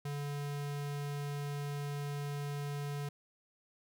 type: tone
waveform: square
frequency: 143.9 Hz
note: D3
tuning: 35 cents flat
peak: -37 dBFS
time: 0.05-3.09 s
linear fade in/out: 5 ms
effects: none

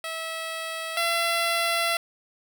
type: tone pair in turn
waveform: 10% pulse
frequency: 650 / 677.3 Hz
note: E5 / E5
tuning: -24 / +47 cents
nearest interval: minor second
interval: 71 cents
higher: second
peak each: -22 / -14 dBFS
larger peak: second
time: 0.04-0.97 / 0.97-1.97 s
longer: second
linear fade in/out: 2 ms
effects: none

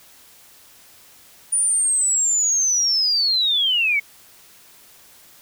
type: linear sweep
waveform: sine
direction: down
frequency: 9570 to 2176 Hz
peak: -16 dBFS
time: 1.52-4 s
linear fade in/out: 10 ms
effects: white hiss -49 dBFS RMS until 5.41 s

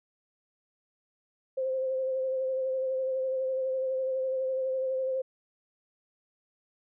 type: tone with vibrato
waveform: sine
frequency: 523.3 Hz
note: C5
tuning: in tune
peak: -27 dBFS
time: 1.57-5.22 s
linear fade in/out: 10 ms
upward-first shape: sine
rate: 12 Hz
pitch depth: 23 cents each way
effects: none

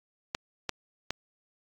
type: clicks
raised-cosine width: 0.2 ms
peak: -12 dBFS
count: 3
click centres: 0.349 / 0.693 / 1.106 s
effects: AAC 64 kbps

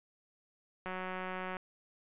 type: click train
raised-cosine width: 0.5 ms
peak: -25 dBFS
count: 132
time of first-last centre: 0.86-1.568 s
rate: 185 Hz
effects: resampled to 8000 Hz

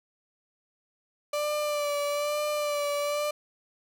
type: tone with vibrato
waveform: 35% pulse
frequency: 587.3 Hz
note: D5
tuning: in tune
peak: -25 dBFS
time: 1.33-3.31 s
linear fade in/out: 5 ms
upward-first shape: sine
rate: 1.1 Hz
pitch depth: 29 cents each way
effects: none

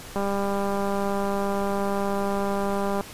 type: click train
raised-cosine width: 1 ms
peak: -14 dBFS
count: 568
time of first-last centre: 0.16-3.009 s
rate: 199 Hz
effects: pink hiss -41 dBFS RMS until 3.13 s + resampled to 32000 Hz

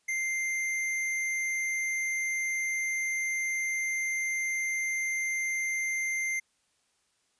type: tone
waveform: square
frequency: 2093 Hz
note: C7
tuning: in tune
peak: -29 dBFS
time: 0.08-6.4 s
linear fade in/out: 10 ms
effects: white hiss -72 dBFS RMS until 7.39 s + resampled to 22050 Hz

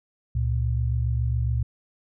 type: tone pair together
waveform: sine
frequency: 69.5 / 116.73 Hz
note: C#2 / A#2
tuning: +5 / +3 cents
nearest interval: major sixth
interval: 898 cents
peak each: -24 dBFS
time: 0.35-1.63 s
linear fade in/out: 5 ms
effects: none

